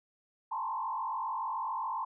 sine tone with frequency modulation, 968 Hz, B5, 35 cents flat, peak -32 dBFS, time 0.51-2.05 s, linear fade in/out 10 ms, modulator 47.1 Hz, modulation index 2.3, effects none

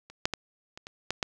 clicks, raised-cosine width 0.2 ms, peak -29 / -7 / -13 / -25 / -24 / -11 / -10 dBFS, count 7, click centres 0.1 / 0.255 / 0.337 / 0.775 / 0.869 / 1.106 / 1.228 s, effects none

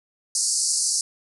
white band-pass noise, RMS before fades -23 dBFS, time 0.35-1.01 s, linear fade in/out 2 ms, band 4500 to 10000 Hz, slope 96 dB/octave, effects none

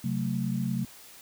sine chord, F# diminished, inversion second, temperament just, 133.2 / 185 / 222 Hz, C3 / F#3 / A3, +31 / 0 / +16 cents, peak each -31 dBFS, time 0.04-0.85 s, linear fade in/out 5 ms, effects white hiss -50 dBFS RMS until 1.21 s

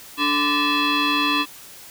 sine tone with frequency modulation, 1171 Hz, D6, 5 cents flat, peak -17 dBFS, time 0.17-1.46 s, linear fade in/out 50 ms, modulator 731 Hz, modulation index 3.6, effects white hiss -42 dBFS RMS until 1.9 s

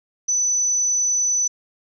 sine tone, 5990 Hz, F#8, 20 cents sharp, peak -17 dBFS, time 0.28-1.48 s, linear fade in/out 10 ms, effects none

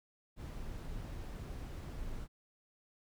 brown noise, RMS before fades -43 dBFS, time 0.36-2.28 s, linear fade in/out 50 ms, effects none

